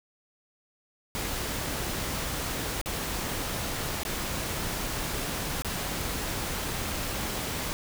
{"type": "noise with dropouts", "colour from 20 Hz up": "pink", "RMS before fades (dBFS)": -32, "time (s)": [1.15, 7.73], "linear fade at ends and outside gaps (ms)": 0, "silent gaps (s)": [[2.814, 2.859], [4.034, 4.051], [5.621, 5.647]], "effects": []}